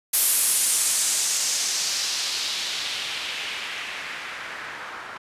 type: noise with low-pass filter sweep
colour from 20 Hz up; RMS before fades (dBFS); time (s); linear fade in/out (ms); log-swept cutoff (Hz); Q
blue; -26; 0.13-5.18; 10; 12000 to 1300; 1.7
effects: resampled to 32000 Hz